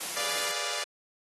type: noise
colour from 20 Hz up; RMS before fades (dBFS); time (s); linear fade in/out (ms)
white; -35; 0-0.52; 10
type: chord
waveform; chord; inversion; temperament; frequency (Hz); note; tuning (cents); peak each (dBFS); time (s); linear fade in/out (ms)
5% pulse; G# diminished seventh; none; equal; 415.3 / 493.9 / 587.3 / 698.5; G#4 / B4 / D5 / F5; 0 / 0 / 0 / 0; -28 / -27 / -22 / -26; 0.16-0.84; 10
effects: high-pass 200 Hz 12 dB/octave + AAC 32 kbps